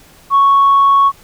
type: tone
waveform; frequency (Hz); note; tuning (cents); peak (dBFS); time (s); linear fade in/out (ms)
sine; 1108.7; C#6; 0; -5; 0.3-1.12; 50
effects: tanh soft clip ceiling -3 dBFS + pink hiss -44 dBFS RMS until 1.23 s